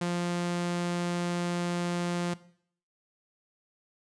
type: tone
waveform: sawtooth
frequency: 174.61 Hz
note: F3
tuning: in tune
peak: -24 dBFS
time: 0.01-2.34 s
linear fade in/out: 5 ms
effects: noise-tail reverb RT60 0.6 s tail -18 dB re dry + resampled to 22050 Hz